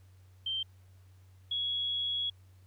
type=tone pair in turn; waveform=sine; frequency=3136 / 3342 Hz; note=G7 / G#7; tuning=0 / +10 cents; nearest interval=minor second; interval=110 cents; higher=second; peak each=-31 / -30 dBFS; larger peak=second; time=0.46-0.63 / 1.51-2.3 s; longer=second; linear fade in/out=5 ms; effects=added 93 Hz sine -55 dBFS peak until 2.66 s + pink hiss -70 dBFS RMS until 2.66 s